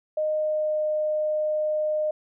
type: tone with pitch glide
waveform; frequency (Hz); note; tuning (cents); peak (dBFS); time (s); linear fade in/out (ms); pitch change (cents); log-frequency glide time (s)
sine; 616 to 612.1; D#5 to D#5; -17 to -28; -22; 0.17-2.11; 5; -11; 0.34-0.85
effects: none

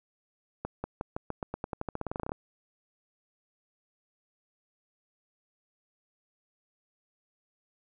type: accelerating click train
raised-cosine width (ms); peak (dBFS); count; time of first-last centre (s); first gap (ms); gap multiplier
1; -19; 21; 0.65-2.319; 190; 0.9
effects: none

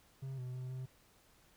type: tone with pitch steps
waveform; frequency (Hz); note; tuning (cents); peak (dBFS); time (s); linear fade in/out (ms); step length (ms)
triangle; 133.9 / 126 / 127.6 / 129.3; C3 / B2 / C3 / C3; +40 / +35 / -43 / -20; -38; 0.22-0.86; 10; 160
effects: pink hiss -67 dBFS RMS until 1.56 s

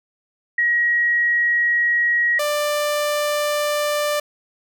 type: tone pair in turn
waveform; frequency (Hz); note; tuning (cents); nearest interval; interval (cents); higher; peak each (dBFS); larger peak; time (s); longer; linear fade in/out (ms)
sine / sawtooth; 1900 / 591.6; A#6 / D5; +33 / +13; octave + minor sixth; 2020; first; -15; neither; 0.58-2.39 / 2.39-4.2; neither; 5
effects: none

